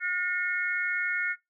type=tone cluster; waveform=sine; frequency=1438 / 1815 / 2173 Hz; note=F#6 / A#6 / C#7; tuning=-50 / -47 / -35 cents; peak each=-29 / -32 / -31 dBFS; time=0-1.36 s; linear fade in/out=50 ms; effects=noise-tail reverb RT60 0.2 s tail -22 dB re dry